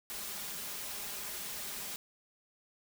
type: noise with comb filter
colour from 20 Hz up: white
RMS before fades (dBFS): -41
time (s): 0.1-1.96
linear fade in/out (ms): 0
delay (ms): 4.9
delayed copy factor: +0.5
effects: none